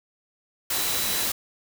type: tone in noise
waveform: sine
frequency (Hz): 3951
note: B7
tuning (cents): 0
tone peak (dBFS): -33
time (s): 0.73-1.26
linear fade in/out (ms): 5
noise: white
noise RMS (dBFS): -26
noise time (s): 0.7-1.32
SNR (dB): -10
effects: none